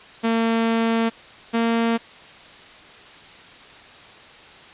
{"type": "tone pair in turn", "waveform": "sawtooth", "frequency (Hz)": [227.7, 230.2], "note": ["A#3", "A#3"], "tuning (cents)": [-40, -22], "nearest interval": "unison", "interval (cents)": 18, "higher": "second", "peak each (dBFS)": -14, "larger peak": "neither", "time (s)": [[0.23, 1.1], [1.53, 1.98]], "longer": "first", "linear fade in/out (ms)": 20, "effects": ["white hiss -44 dBFS RMS until 4.73 s", "resampled to 8000 Hz"]}